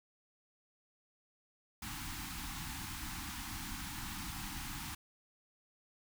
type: band-stop noise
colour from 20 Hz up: pink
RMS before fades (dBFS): -43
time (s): 1.82-4.95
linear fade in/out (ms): 5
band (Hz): 330 to 760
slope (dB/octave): 96
effects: none